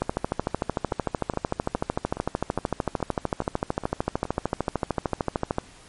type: two click trains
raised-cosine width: 1 ms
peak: -9 / -18 dBFS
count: 75 / 9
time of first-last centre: 0.02-5.584 / 0.92-4.253 s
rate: 13.3 / 2.4 Hz
effects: pink hiss -50 dBFS RMS until 5.88 s + MP3 48 kbps